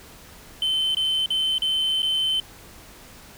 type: tone with dropouts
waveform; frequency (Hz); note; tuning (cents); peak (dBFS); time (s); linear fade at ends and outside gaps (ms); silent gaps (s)
triangle; 3073; G7; -35; -18; 0.62-2.4; 2; 0.948-0.969 / 1.26-1.304 / 1.582-1.62 / 2.021-2.029
effects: tanh soft clip ceiling -14 dBFS + pink hiss -46 dBFS RMS until 3.37 s